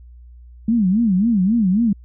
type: tone with vibrato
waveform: sine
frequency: 207.7 Hz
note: G#3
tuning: in tune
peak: -13 dBFS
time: 0.68-1.93 s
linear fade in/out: 5 ms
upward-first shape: sine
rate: 3.7 Hz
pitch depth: 240 cents each way
effects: added 60 Hz sine -39 dBFS peak until 2.04 s